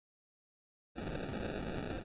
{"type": "noise with sample-and-hold", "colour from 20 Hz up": "violet", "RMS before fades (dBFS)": -40, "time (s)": [0.95, 2.04], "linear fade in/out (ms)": 50, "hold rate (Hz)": 1050, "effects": ["resampled to 8000 Hz"]}